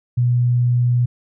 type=tone; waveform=sine; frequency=122.2 Hz; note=B2; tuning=18 cents flat; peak=-13 dBFS; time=0.17-1.06 s; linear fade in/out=10 ms; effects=none